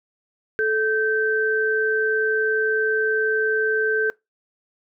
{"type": "tone pair together", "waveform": "sine", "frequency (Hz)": [435.7, 1552.7], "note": ["A4", "G6"], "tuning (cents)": [-17, -17], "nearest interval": "octave + minor seventh", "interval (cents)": 2200, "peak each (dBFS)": -21, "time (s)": [0.59, 4.1], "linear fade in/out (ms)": 0, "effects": ["noise-tail reverb RT60 0.2 s tail -23 dB re dry"]}